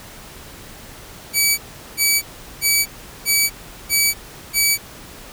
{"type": "tone bursts", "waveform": "10% pulse", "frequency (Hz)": 2285, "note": "D7", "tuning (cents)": -48, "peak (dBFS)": -5, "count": 6, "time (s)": [1.33, 4.78], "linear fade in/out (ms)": 50, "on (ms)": 250, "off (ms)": 390, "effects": ["pink hiss -39 dBFS RMS until 5.32 s"]}